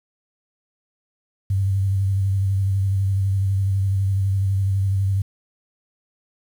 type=tone with vibrato; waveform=sine; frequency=97.3 Hz; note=G2; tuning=12 cents flat; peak=-17 dBFS; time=1.5-5.22 s; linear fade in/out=5 ms; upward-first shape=square; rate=12 Hz; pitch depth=24 cents each way; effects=8-bit